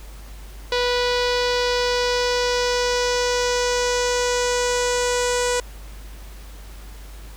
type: tone with low-pass filter sweep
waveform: sawtooth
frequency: 490.8 Hz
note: B4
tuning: 11 cents flat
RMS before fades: -21 dBFS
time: 0.72-5.6 s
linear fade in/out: 2 ms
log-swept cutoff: 4300 to 7700 Hz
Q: 2.6
effects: added 50 Hz sine -36 dBFS peak until 7.36 s + pink hiss -46 dBFS RMS until 7.36 s